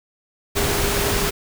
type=tone in noise; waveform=sine; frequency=403.6 Hz; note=G#4; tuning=49 cents flat; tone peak=-26 dBFS; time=0.55-1.31 s; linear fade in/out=20 ms; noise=pink; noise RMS=-21 dBFS; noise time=0.55-1.31 s; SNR=-8 dB; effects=none